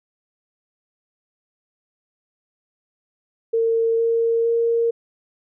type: tone with pitch steps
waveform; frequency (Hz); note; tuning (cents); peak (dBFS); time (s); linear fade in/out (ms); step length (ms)
sine; 455.8 / 459.8 / 463.8; A#4 / A#4 / A#4; -39 / -24 / -9; -16; 3.53-4.91; 10; 460
effects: none